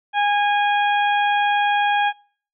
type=harmonic tone; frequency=821 Hz; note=G#5; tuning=20 cents flat; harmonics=1 / 2 / 3 / 4; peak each=-17 / -23 / -27 / -29 dBFS; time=0.13-2.13 s; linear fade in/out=50 ms; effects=noise-tail reverb RT60 0.5 s tail -26 dB re dry